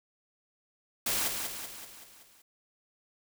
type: noise with echo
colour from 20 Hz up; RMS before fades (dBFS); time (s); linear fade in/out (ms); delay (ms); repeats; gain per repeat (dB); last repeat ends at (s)
white; -30; 1.06-1.28; 5; 190; 6; -5; 2.42
effects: none